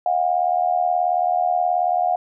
sine tone with amplitude modulation, 717 Hz, F5, 45 cents sharp, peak -13 dBFS, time 0.06-2.16 s, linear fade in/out 2 ms, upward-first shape sine, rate 78.6 Hz, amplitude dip 80%, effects none

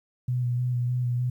sine tone with vibrato, 123.4 Hz, B2, 1 cent flat, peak -23 dBFS, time 0.28-1.3 s, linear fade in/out 5 ms, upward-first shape square, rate 3.3 Hz, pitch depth 19 cents each way, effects 10-bit

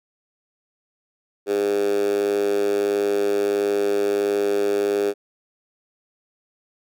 10% pulse tone with high-pass filter, 101.5 Hz, G#2, 39 cents flat, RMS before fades -21 dBFS, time 1.46-5.14 s, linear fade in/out 50 ms, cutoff 390 Hz, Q 5.9, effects none

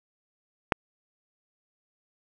click, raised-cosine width 0.5 ms, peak -5 dBFS, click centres 0.722 s, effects none

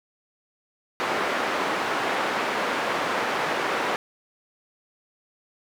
white band-pass noise, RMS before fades -26 dBFS, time 1-3.96 s, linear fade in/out 0 ms, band 280 to 1500 Hz, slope 12 dB/octave, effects none

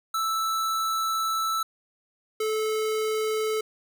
square tone pair in turn, 1318.5 / 434.6 Hz, E6 / A4, 0 / -21 cents, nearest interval octave + perfect fifth, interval 1921 cents, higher first, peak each -25 dBFS, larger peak neither, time 0.14-1.63 / 2.4-3.61 s, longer first, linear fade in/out 5 ms, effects none

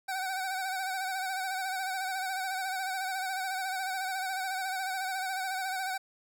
25% pulse tone with vibrato, 758 Hz, F#5, 42 cents sharp, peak -28 dBFS, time 0.08-5.98 s, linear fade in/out 10 ms, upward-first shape sine, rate 14 Hz, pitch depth 50 cents each way, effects none

